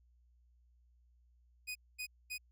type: tone bursts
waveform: sawtooth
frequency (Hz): 2489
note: D#7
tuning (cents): 0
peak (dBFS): -36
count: 3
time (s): 1.67-2.382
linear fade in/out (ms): 20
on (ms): 84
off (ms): 230
effects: added 60 Hz sine -65 dBFS peak until 2.51 s